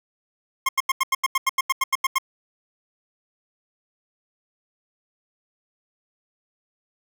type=tone bursts; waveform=25% pulse; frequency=1068 Hz; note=C6; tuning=35 cents sharp; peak=-14 dBFS; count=14; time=0.66-2.184 s; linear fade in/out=5 ms; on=29 ms; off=86 ms; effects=none